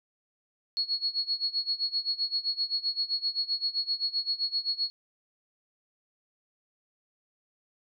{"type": "tone with tremolo", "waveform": "sine", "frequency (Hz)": 4344, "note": "C#8", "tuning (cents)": -36, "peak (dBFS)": -24, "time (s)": [0.77, 4.9], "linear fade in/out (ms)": 0, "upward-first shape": "sine", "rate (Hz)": 7.7, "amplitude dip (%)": 90, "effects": []}